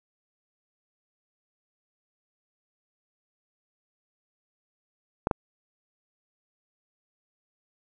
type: clicks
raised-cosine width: 1 ms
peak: -9 dBFS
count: 2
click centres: 5.271 / 5.312 s
effects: none